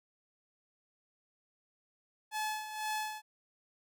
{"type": "tone with tremolo", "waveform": "sawtooth", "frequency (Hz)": 859, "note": "A5", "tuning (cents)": -42, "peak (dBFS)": -29, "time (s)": [2.31, 3.22], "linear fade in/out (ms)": 50, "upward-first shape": "sine", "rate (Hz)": 2, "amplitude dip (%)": 65, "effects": []}